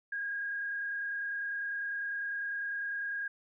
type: tone with frequency modulation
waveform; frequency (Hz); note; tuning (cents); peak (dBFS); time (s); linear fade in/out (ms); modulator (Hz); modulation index
sine; 1630; G#6; -33; -33; 0.12-3.28; 5; 30; 0.91
effects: none